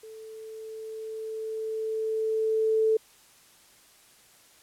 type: tone with level ramp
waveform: sine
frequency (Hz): 440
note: A4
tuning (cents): 0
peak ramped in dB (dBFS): -42 to -19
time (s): 0.03-2.97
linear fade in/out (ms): 5
effects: white hiss -57 dBFS RMS until 4.62 s + low-pass 12000 Hz 12 dB/octave